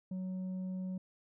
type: tone with tanh clipping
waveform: sine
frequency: 185.8 Hz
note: F#3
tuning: 7 cents sharp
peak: -37 dBFS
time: 0.11-0.98 s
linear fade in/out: 5 ms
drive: 4 dB
effects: none